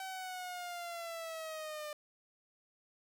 sawtooth linear sweep, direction down, 766 to 596 Hz, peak -37 dBFS, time 0-1.93 s, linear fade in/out 2 ms, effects none

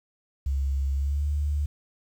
sine tone with pitch glide, 68.4 to 73.31 Hz, C#2 to D2, -23 to -3 cents, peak -23 dBFS, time 0.46-1.66 s, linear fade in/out 5 ms, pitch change +120 cents, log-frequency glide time 0.94-1.27 s, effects 9-bit

